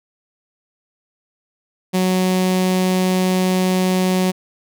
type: tone with notch filter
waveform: sawtooth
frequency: 185 Hz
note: F#3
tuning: in tune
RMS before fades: -17 dBFS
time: 1.93-4.32 s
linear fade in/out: 20 ms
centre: 1400 Hz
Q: 1.8
effects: none